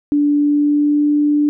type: tone with pitch glide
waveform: sine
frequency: 291.4 to 294.6 Hz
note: D4 to D4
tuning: -13 to +6 cents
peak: -11 dBFS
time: 0.12-1.49 s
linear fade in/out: 0 ms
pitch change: +19 cents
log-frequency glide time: 0.35-1.07 s
effects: none